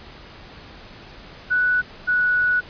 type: tone pair in turn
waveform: sine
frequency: 1480 / 1471.9 Hz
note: F#6 / F#6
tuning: 0 / -9 cents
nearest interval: unison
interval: 9 cents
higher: first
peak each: -16 dBFS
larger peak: neither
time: 1.5-1.82 / 2.07-2.61 s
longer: second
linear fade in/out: 20 ms
effects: pink hiss -42 dBFS RMS until 2.69 s + resampled to 11025 Hz